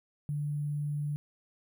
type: tone with sample-and-hold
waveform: sine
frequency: 147 Hz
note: D3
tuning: 2 cents sharp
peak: -30 dBFS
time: 0.29-1.16 s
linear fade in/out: 0 ms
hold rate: 11025 Hz
effects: none